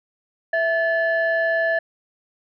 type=tone pair together; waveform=sine; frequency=659.3 / 1731.9 Hz; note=E5 / A6; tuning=0 / -28 cents; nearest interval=octave + perfect fourth; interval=1672 cents; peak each=-19 / -20 dBFS; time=0.53-1.79 s; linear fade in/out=5 ms; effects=tanh soft clip ceiling -12 dBFS